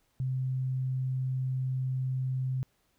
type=tone; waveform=sine; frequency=130 Hz; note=C3; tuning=11 cents flat; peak=-28 dBFS; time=0.2-2.63 s; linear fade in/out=0 ms; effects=pink hiss -72 dBFS RMS until 2.98 s